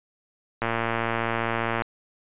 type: click train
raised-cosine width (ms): 0.5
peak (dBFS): -10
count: 139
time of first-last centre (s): 0.62-1.82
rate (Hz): 115
effects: resampled to 8000 Hz